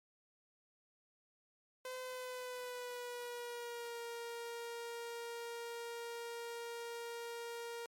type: tone with pitch glide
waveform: sawtooth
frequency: 511 to 468.6 Hz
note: C5 to A#4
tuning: -41 to +9 cents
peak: -39 dBFS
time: 1.85-7.86 s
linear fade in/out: 2 ms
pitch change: -150 cents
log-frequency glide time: 2.01-3.99 s
effects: MP3 64 kbps

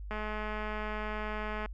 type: click train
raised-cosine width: 0.5 ms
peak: -23 dBFS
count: 331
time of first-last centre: 0.11-1.659 s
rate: 213 Hz
effects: added 50 Hz sine -39 dBFS peak until 1.73 s

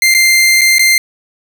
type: tone with dropouts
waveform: sawtooth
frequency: 2093 Hz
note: C7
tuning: in tune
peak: -3 dBFS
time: 0.02-0.98 s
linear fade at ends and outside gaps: 2 ms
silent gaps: 0.141-0.147 / 0.611-0.615 / 0.784-0.793 s
effects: none

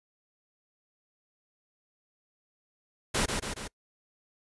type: noise with echo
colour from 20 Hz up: pink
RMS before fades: -27 dBFS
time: 3.14-3.26 s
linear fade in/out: 10 ms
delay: 140 ms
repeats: 3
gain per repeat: -4 dB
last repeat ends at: 3.68 s
effects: noise-tail reverb RT60 0.1 s tail -25 dB re dry + resampled to 24000 Hz

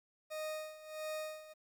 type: tone with tremolo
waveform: 40% pulse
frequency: 620 Hz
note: D#5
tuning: 6 cents flat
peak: -37 dBFS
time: 0.3-1.54 s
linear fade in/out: 20 ms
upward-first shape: sine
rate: 1.5 Hz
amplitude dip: 80%
effects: 12-bit

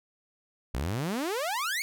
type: exponential sweep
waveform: sawtooth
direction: up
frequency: 55.9 to 2292 Hz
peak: -25 dBFS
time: 0.74-1.82 s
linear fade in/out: 0 ms
effects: none

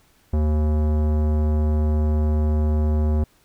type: tone with tanh clipping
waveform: sine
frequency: 76.2 Hz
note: D#2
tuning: 36 cents flat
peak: -19 dBFS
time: 0.33-3.24 s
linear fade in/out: 5 ms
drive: 18 dB
effects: pink hiss -59 dBFS RMS until 3.44 s

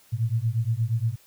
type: beating tone pair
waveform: sine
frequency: 110 / 118.5 Hz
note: A2 / A#2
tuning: 0 / +29 cents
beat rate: 8.5 Hz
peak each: -25 dBFS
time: 0.12-1.16 s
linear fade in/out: 20 ms
effects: white hiss -57 dBFS RMS until 1.26 s

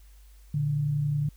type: tone pair together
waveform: sine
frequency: 116.14 / 146.83 Hz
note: A#2 / D3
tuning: -6 / 0 cents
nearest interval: major third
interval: 406 cents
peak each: -34 / -24 dBFS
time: 0.54-1.29 s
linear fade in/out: 5 ms
effects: added 50 Hz sine -49 dBFS peak until 1.36 s + white hiss -63 dBFS RMS until 1.36 s

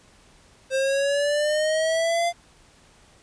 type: exponential sweep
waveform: square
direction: up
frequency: 527 to 695 Hz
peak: -21 dBFS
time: 0.7-2.33 s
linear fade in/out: 50 ms
effects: pink hiss -55 dBFS RMS until 3.22 s + resampled to 22050 Hz

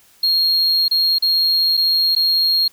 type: tone with dropouts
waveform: triangle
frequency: 4256 Hz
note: C8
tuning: 29 cents sharp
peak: -12 dBFS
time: 0.23-2.68 s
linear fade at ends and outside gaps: 5 ms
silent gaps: 0.882-0.911 / 1.185-1.223 / 1.77-1.774 / 2.151-2.162 s
effects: white hiss -52 dBFS RMS until 2.72 s

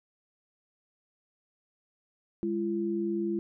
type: tone pair together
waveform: sine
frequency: 204.9 / 340 Hz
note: G#3 / F4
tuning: -23 / -46 cents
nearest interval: major sixth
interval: 877 cents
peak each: -32 / -29 dBFS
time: 2.43-3.39 s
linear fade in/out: 0 ms
effects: none

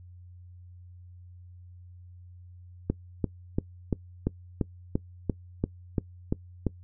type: click train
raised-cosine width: 3 ms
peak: -12 dBFS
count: 12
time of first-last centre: 2.9-6.667 s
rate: 2.92 Hz
effects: noise-tail reverb RT60 0.1 s tail -21 dB re dry + added 89 Hz sine -46 dBFS peak until 6.83 s

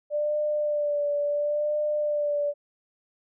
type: tone with vibrato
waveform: sine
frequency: 590 Hz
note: D5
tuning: 8 cents sharp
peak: -23 dBFS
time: 0.1-2.54 s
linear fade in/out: 50 ms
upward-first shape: sine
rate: 0.72 Hz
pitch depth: 29 cents each way
effects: none

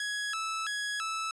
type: tone with vibrato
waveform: sawtooth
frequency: 1480 Hz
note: F#6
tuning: in tune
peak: -28 dBFS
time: 0-1.31 s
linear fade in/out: 2 ms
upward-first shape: square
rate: 1.5 Hz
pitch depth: 210 cents each way
effects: resampled to 22050 Hz

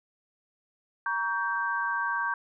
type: chord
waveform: sine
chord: G diminished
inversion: first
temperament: just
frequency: 940.8 / 1128.9 / 1568 Hz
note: Bb5 / Db6 / G6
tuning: +16 / +31 / 0 cents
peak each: -32 / -32 / -29 dBFS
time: 1.06-2.34 s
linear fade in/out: 2 ms
effects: none

